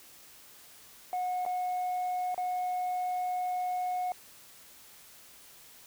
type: tone with dropouts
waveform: sine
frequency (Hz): 728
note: F#5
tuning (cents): -28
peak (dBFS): -27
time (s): 1.13-4.12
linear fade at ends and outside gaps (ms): 1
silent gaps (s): 1.452-1.462 / 2.345-2.378
effects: tanh soft clip ceiling -28 dBFS + white hiss -54 dBFS RMS until 5.86 s